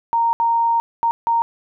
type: tone bursts at uneven times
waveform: sine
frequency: 927 Hz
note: A#5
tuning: 10 cents flat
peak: -14 dBFS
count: 4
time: 0.13-0.33 / 0.4-0.8 / 1.03-1.11 / 1.27-1.42 s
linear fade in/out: 0 ms
effects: none